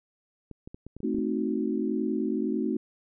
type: clicks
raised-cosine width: 3 ms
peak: -28 dBFS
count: 8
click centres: 0.513 / 0.675 / 0.745 / 0.866 / 0.966 / 1.004 / 1.146 / 1.185 s
type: chord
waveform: sine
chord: A diminished seventh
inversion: none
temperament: equal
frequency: 220 / 261.6 / 311.1 / 370 Hz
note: A3 / C4 / Eb4 / Gb4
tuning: 0 / 0 / 0 / 0 cents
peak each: -30 / -31 / -31 / -32 dBFS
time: 1.03-2.77 s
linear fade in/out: 5 ms
effects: none